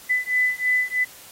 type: beating tone pair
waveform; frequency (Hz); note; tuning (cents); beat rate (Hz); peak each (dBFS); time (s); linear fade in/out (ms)
sine; 2000 / 2003.1; B6 / B6; +21 / +24; 3.1; -22; 0.09-1.05; 20
effects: white hiss -45 dBFS RMS until 1.31 s + AAC 48 kbps